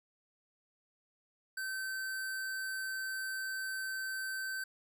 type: tone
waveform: square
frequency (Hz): 1543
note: G6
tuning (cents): -28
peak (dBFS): -37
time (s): 1.57-4.64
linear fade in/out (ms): 5
effects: none